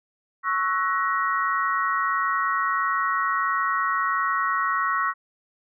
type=chord; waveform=sine; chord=F# dominant seventh; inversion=second; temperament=equal with one note detuned; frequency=1108.7 / 1318.5 / 1480 / 1892.9 Hz; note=C#6 / E6 / F#6 / A#6; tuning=0 / 0 / 0 / +26 cents; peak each=-24 / -27 / -30 / -28 dBFS; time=0.43-5.14 s; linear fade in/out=50 ms; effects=none